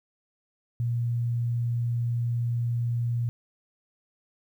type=tone; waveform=sine; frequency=118.7 Hz; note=A#2; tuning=32 cents sharp; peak=-24 dBFS; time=0.8-3.29 s; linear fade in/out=0 ms; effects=10-bit